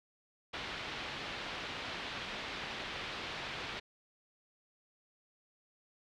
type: low-pass noise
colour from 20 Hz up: white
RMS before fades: -42 dBFS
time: 0.53-3.8 s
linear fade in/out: 10 ms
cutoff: 3700 Hz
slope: 24 dB/octave
effects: none